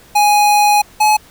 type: tone pair in turn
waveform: square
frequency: 830.6 / 850.5 Hz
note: G#5 / G#5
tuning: 0 / +41 cents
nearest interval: unison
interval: 41 cents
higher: second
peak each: -9 dBFS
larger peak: neither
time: 0.15-0.82 / 1-1.17 s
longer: first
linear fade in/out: 10 ms
effects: pink hiss -44 dBFS RMS until 1.3 s